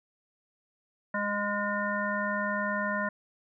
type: harmonic tone with a mistuned harmonic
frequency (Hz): 205.5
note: G#3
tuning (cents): -18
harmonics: 1 / 3 / 5 / 7 / 9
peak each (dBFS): -34 / -34 / -34 / -34 / -34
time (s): 1.14-3.09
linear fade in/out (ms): 5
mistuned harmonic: 9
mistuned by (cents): -32
effects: none